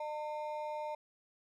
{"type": "ring-modulated tone", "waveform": "triangle", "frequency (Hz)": 755, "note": "F#5", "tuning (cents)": 35, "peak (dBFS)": -32, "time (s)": [0, 0.95], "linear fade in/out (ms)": 5, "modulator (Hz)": 150, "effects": []}